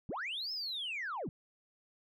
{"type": "linear two-way sweep", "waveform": "sine", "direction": "up then down", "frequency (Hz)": [110, 5300, 110], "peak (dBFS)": -35, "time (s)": [0.09, 1.29], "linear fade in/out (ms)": 0, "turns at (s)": 0.52, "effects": ["tanh soft clip ceiling -33 dBFS"]}